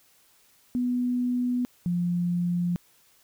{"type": "tone pair in turn", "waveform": "sine", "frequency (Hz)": [246.9, 175.14], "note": ["B3", "F3"], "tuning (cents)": [0, 5], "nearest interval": "tritone", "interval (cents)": 595, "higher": "first", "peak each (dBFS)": -23, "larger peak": "neither", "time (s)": [[0.75, 1.65], [1.86, 2.76]], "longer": "neither", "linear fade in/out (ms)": 0, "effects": ["white hiss -61 dBFS RMS until 3.23 s"]}